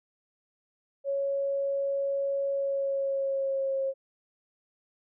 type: tone with pitch glide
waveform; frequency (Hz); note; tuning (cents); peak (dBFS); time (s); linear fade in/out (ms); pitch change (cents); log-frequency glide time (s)
sine; 554.4 to 538.9; C#5 to C#5; 0 to -49; -26; 1.04-3.94; 50; -49; 2.52-3.82
effects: none